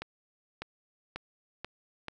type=accelerating click train; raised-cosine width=0.3 ms; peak=-21 dBFS; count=5; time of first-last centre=0.02-2.083 s; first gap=600 ms; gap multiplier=0.9; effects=none